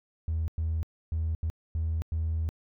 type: tone bursts at uneven times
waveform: triangle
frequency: 80.5 Hz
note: E2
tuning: 41 cents flat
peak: -23 dBFS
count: 6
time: 0.28-0.48 / 0.58-0.83 / 1.12-1.35 / 1.43-1.5 / 1.75-2.02 / 2.12-2.49 s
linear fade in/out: 0 ms
effects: tanh soft clip ceiling -23 dBFS